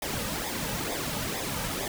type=noise with flanger; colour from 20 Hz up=pink; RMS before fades=-32 dBFS; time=0.02-1.88 s; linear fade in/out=2 ms; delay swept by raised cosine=0.69 to 2.89 ms; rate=2.2 Hz; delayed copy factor=-0.7; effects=none